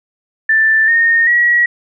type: tone with pitch steps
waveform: sine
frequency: 1769 / 1840.9 / 1915.8 Hz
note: A6 / A#6 / A#6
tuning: +9 / -22 / +47 cents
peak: -8 dBFS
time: 0.49-1.66 s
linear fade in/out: 5 ms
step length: 390 ms
effects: none